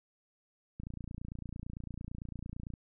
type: click train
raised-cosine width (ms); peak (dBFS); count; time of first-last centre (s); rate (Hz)
5; -29; 57; 0.8-2.738; 28.9
effects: none